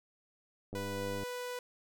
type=click train; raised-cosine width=2 ms; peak=-29 dBFS; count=51; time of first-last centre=0.73-1.234 s; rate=99.3 Hz
type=tone; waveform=sawtooth; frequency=493.9 Hz; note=B4; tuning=in tune; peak=-34 dBFS; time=0.75-1.59 s; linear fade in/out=2 ms
effects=none